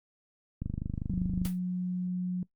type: click train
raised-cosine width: 5 ms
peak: -21 dBFS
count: 22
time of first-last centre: 0.62-1.457 s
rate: 25.1 Hz
type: tone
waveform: sine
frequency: 180.9 Hz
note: F#3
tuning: 39 cents flat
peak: -29 dBFS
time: 1.1-2.43 s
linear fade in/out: 2 ms
type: noise with exponential decay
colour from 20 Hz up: white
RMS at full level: -37 dBFS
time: 1.45-1.59 s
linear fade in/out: 0 ms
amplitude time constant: 30 ms
effects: noise-tail reverb RT60 0.1 s tail -21 dB re dry + Opus 48 kbps